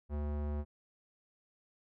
square tone with low-pass filter, 73.7 Hz, D2, 7 cents sharp, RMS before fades -36 dBFS, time 0.09-0.65 s, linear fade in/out 50 ms, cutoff 920 Hz, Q 0.7, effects none

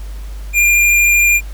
square tone with vibrato, 2400 Hz, D7, 37 cents sharp, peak -9 dBFS, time 0.53-1.41 s, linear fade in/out 50 ms, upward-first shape triangle, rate 13 Hz, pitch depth 8 cents each way, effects added 50 Hz sine -24 dBFS peak until 1.53 s + pink hiss -42 dBFS RMS until 1.53 s

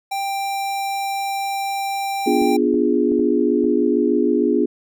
square tone, 788 Hz, G5, 9 cents sharp, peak -22 dBFS, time 0.11-2.57 s, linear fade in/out 10 ms
sine chord, B diminished seventh, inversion none, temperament equal, 246.9 / 293.7 / 349.2 / 415.3 Hz, B3 / D4 / F4 / Ab4, 0 / 0 / 0 / 0 cents, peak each -20 dBFS, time 2.26-4.66 s, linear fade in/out 10 ms
clicks, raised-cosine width 2 ms, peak -23 dBFS, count 5, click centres 2.418 / 2.742 / 3.118 / 3.194 / 3.642 s
effects none

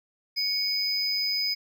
triangle tone pair together, 2217 / 5003 Hz, C#7 / D#8, 0 / +9 cents, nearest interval octave + major second, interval 1409 cents, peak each -31 / -24 dBFS, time 0.36-1.55 s, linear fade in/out 20 ms, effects none

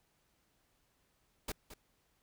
pink noise with echo, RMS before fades -39 dBFS, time 1.48-1.52 s, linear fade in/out 5 ms, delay 220 ms, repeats 1, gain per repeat -12 dB, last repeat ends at 1.74 s, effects pink hiss -75 dBFS RMS until 2.22 s

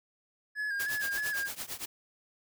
triangle tone with vibrato, 1659 Hz, G#6, 2 cents flat, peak -29 dBFS, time 0.55-1.5 s, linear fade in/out 50 ms, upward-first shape square, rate 3.2 Hz, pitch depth 44 cents each way
white noise with tremolo, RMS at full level -36 dBFS, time 0.79-1.86 s, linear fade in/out 10 ms, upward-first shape triangle, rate 8.8 Hz, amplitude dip 95%
effects none

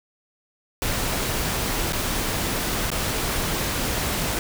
pink noise with dropouts, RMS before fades -25 dBFS, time 0.82-4.39 s, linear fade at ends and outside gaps 1 ms, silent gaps 1.924-1.931 / 2.903-2.916 s, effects none

